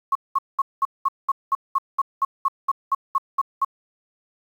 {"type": "tone bursts", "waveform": "sine", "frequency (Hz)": 1092, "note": "C#6", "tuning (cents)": -26, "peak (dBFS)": -16, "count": 16, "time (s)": [0.12, 3.648], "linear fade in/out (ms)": 5, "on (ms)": 33, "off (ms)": 200, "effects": ["8-bit"]}